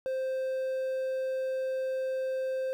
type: tone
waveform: triangle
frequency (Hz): 523.3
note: C5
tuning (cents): 0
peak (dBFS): -27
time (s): 0.06-2.73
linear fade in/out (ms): 0
effects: 10-bit

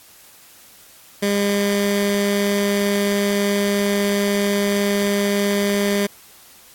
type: tone with notch filter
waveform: 15% pulse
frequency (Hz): 202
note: G#3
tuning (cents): -48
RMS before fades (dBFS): -19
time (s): 1.22-6.07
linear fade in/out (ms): 10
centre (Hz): 840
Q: 1.8
effects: white hiss -47 dBFS RMS until 6.74 s + AAC 64 kbps

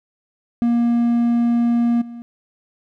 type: tone with level steps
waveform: triangle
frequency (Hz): 236.3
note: A#3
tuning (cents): +24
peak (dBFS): -12 / -29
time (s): 0.62-2.22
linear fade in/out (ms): 0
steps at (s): 2.01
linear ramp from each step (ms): 10
effects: none

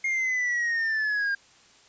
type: linear sweep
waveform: triangle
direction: down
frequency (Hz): 2140 to 1600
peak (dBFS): -22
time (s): 0.04-1.35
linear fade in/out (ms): 5
effects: white hiss -56 dBFS RMS until 1.88 s + resampled to 16000 Hz

